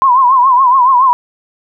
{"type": "tone with vibrato", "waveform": "sine", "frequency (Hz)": 1025, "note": "C6", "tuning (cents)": -36, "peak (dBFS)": -5, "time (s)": [0.02, 1.13], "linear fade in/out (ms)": 0, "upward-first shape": "triangle", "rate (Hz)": 7.1, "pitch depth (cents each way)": 130, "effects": []}